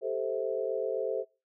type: chord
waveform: sine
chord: A minor seventh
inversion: third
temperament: equal with one note detuned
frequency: 392 / 440 / 523.3 / 650.2 Hz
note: G4 / A4 / C5 / E5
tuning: 0 / 0 / 0 / -24 cents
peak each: -36 / -33 / -33 / -38 dBFS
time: 0.01-1.25 s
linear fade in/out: 50 ms
effects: noise-tail reverb RT60 0.3 s tail -23 dB re dry